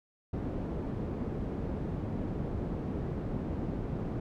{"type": "low-pass noise", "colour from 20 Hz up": "white", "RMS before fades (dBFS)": -35, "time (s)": [0.33, 4.2], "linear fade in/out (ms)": 5, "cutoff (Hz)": 270, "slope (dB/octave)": 12, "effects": []}